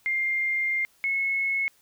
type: tone pair in turn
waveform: sine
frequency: 2109 / 2186 Hz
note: C7 / C#7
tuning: +13 / -25 cents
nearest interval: minor second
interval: 62 cents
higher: second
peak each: -23 dBFS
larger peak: neither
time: 0.06-0.85 / 1.04-1.68 s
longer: first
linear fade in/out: 0 ms
effects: white hiss -62 dBFS RMS until 1.81 s